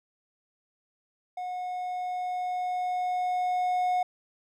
triangle tone with level ramp, 727 Hz, F#5, 31 cents flat, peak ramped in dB -30 to -21 dBFS, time 1.37-4.03 s, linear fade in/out 5 ms, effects none

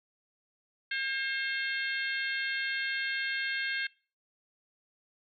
harmonic tone with a mistuned harmonic, 536 Hz, C5, 42 cents sharp, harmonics 3 / 4 / 5 / 6 / 7 / 8, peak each -33 / -36 / -40 / -41 / -44 / -42 dBFS, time 0.91-3.87 s, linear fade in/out 5 ms, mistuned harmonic 7, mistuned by -68 cents, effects noise-tail reverb RT60 0.4 s tail -24 dB re dry

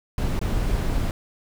brown noise with dropouts, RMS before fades -23 dBFS, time 0.18-1.11 s, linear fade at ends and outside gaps 1 ms, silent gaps 0.392-0.414 s, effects none

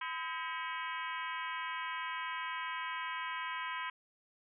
harmonic tone with a mistuned harmonic, 320.2 Hz, D#4, 50 cents sharp, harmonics 3 / 4 / 5 / 6 / 7 / 8 / 9 / 10, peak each -40 / -46 / -44 / -46 / -45 / -50 / -50 / -51 dBFS, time 0.01-3.9 s, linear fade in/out 5 ms, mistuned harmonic 3, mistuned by +92 cents, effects none

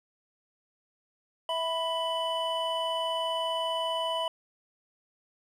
triangle tone cluster, 655 / 990 / 2990 Hz, E5 / B5 / F#7, -11 / +4 / +17 cents, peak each -30 / -30 / -32 dBFS, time 1.49-4.28 s, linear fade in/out 2 ms, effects none

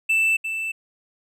triangle tone with echo, 2652 Hz, E7, 10 cents sharp, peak -15 dBFS, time 0.09-0.37 s, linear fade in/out 10 ms, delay 350 ms, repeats 1, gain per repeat -8 dB, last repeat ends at 0.72 s, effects none

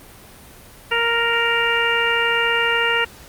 harmonic tone, 466.2 Hz, A#4, in tune, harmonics 1 / 2 / 3 / 4 / 5 / 6, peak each -24 / -25 / -22 / -22 / -26 / -22 dBFS, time 0.91-3.05 s, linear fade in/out 10 ms, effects pink hiss -43 dBFS RMS until 3.28 s + Opus 32 kbps

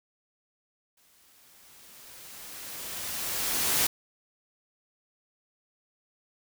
white noise with exponential growth, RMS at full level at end -24 dBFS, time 0.97-3.87 s, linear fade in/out 5 ms, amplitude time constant 630 ms, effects none

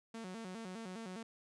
sawtooth tone with vibrato, 204.4 Hz, G#3, 27 cents flat, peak -40 dBFS, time 0.14-1.23 s, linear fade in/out 5 ms, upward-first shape square, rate 4.9 Hz, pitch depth 180 cents each way, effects resampled to 22050 Hz

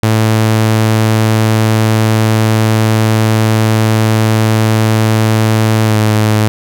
sawtooth tone with pitch glide, 110 to 107.67 Hz, A2 to A2, 0 to -37 cents, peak -4 dBFS, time 0.03-6.48 s, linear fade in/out 0 ms, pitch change -37 cents, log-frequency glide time 5.86-5.95 s, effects none

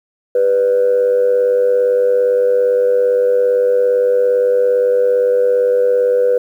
sine tone with amplitude modulation, 493.9 Hz, B4, in tune, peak -6 dBFS, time 0.35-6.38 s, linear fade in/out 5 ms, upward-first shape sine, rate 97.6 Hz, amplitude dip 65%, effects tanh soft clip ceiling -5 dBFS + 8-bit

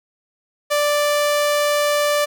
sawtooth tone, 587.3 Hz, D5, in tune, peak -12 dBFS, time 0.7-2.26 s, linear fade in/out 20 ms, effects none

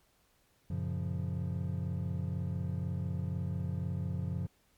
triangle chord, Gb major seventh, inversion none, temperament equal, 92.5 / 116.54 / 138.59 / 174.61 Hz, Gb2 / Bb2 / Db3 / F3, 0 / 0 / 0 / 0 cents, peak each -34 / -40 / -36 / -36 dBFS, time 0.7-4.47 s, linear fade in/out 5 ms, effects pink hiss -70 dBFS RMS until 4.77 s + MP3 96 kbps

